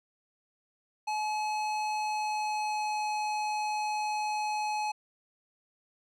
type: tone with pitch glide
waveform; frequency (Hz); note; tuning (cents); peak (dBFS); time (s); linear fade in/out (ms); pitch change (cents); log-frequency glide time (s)
square; 853 to 848.1; G#5 to G#5; +46 to +36; -30; 1.07-4.92; 10; -10; 1.96-3.08
effects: low-pass 7000 Hz 12 dB/octave